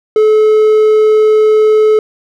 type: tone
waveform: triangle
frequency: 431 Hz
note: A4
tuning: 36 cents flat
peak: -3 dBFS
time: 0.16-1.99 s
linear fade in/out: 2 ms
effects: none